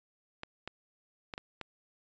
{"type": "clicks", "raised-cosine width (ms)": 0.3, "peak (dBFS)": -23, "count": 5, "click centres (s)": [0.434, 0.676, 1.338, 1.379, 1.613], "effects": ["resampled to 16000 Hz"]}